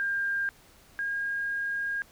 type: tone pair in turn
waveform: sine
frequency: 1601 / 1624.3 Hz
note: G6 / G#6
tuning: +36 / -39 cents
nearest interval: unison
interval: 25 cents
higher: second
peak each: -26 / -28 dBFS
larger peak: first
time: 0-0.49 / 0.99-2.02 s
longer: second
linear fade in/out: 0 ms
effects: pink hiss -57 dBFS RMS until 2.11 s